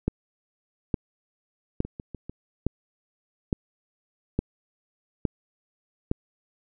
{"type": "two click trains", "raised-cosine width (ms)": 3, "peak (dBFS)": [-23, -10], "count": [4, 8], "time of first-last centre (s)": [[1.85, 2.296], [0.08, 6.114]], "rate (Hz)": [6.73, 1.16], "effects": []}